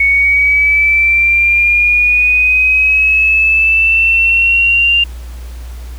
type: linear sweep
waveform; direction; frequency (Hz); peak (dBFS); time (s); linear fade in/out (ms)
sine; up; 2217 to 2794; -7; 0-5.04; 5
effects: added 60 Hz sine -24 dBFS peak until 5.98 s + pink hiss -40 dBFS RMS until 5.98 s